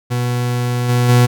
40% pulse tone with level steps, 122.4 Hz, B2, 15 cents flat, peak -15 / -11 / -7 dBFS, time 0.1-1.27 s, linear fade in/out 20 ms, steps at 0.88 / 1.08 s, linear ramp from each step 20 ms, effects none

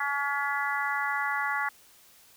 harmonic tone, 283.1 Hz, C#4, 37 cents sharp, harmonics 3 / 4 / 5 / 6 / 7, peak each -33 / -33 / -33 / -33 / -33 dBFS, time 0-1.69 s, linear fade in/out 5 ms, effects white hiss -57 dBFS RMS until 2.36 s

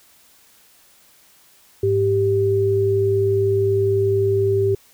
sine tone pair together, 103.83 / 392 Hz, G#2 / G4, 0 / 0 cents, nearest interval octave + major seventh, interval 2300 cents, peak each -21 / -16 dBFS, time 1.83-4.75 s, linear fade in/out 5 ms, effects white hiss -53 dBFS RMS until 4.93 s

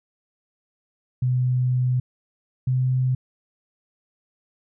sine tone pair in turn, 126.2 / 128.41 Hz, B2 / C3, +38 / -32 cents, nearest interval unison, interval 30 cents, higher second, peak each -18 / -18 dBFS, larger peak neither, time 1.22-2 / 2.67-3.15 s, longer first, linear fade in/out 5 ms, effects none

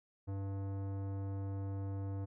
sine tone with tanh clipping, 98 Hz, G2, in tune, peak -39 dBFS, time 0.27-2.26 s, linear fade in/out 20 ms, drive 17 dB, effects none

